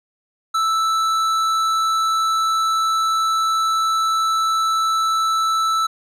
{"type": "tone with tanh clipping", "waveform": "sine", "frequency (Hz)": 1318.5, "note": "E6", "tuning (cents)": 0, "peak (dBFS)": -18, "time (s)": [0.54, 5.87], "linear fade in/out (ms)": 10, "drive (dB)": 13, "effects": []}